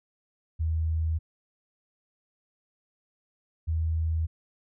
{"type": "tone pair in turn", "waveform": "sine", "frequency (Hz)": [80.2, 80.66], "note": ["E2", "E2"], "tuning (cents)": [-47, -37], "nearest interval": "unison", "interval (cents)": 10, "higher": "second", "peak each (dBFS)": -24, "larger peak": "neither", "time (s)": [[0.59, 1.19], [3.67, 4.27]], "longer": "neither", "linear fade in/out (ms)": 20, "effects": []}